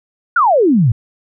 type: exponential sweep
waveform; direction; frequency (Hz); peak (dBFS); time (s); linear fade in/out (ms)
sine; down; 1492 to 103.2; -8; 0.36-0.92; 5
effects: none